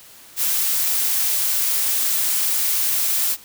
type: noise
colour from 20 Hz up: blue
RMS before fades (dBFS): -20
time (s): 0.36-3.37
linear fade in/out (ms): 50
effects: white hiss -45 dBFS RMS until 3.44 s